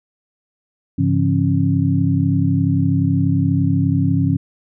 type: tone cluster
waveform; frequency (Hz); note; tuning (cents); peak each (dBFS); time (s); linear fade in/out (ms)
sine; 101.6 / 138.3 / 170.2 / 272.6; G#2 / C#3 / F3 / C#4; -38 / -4 / -44 / -29; -19; 0.98-4.37; 10
effects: none